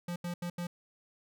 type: tone bursts at uneven times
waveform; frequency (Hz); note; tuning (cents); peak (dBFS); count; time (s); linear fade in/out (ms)
square; 174.61; F3; 0; -35; 4; 0.08-0.16 / 0.24-0.34 / 0.42-0.5 / 0.58-0.67; 5
effects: none